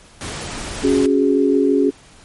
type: noise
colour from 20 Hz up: pink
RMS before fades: -28 dBFS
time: 0.21-1.06 s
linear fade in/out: 0 ms
type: chord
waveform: sine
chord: C# suspended fourth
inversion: none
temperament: just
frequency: 277.2 / 369.6 / 415.8 Hz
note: C#4 / F#4 / G#4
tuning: 0 / -2 / +2 cents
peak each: -15 / -18 / -17 dBFS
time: 0.83-1.91 s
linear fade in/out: 20 ms
effects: pink hiss -46 dBFS RMS until 2.24 s + MP3 48 kbps